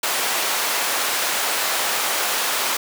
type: high-pass noise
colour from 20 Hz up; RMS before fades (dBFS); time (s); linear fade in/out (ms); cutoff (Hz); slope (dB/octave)
pink; -22; 0.03-2.77; 5; 700; 12
effects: none